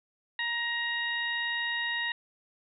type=harmonic tone; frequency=941 Hz; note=A#5; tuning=16 cents sharp; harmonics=1 / 2 / 3 / 4; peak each=-40 / -30 / -38 / -37 dBFS; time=0.39-2.12 s; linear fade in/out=2 ms; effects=none